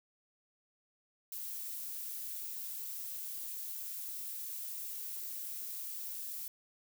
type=noise; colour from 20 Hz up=violet; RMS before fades=-42 dBFS; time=1.32-6.48 s; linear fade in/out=2 ms; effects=none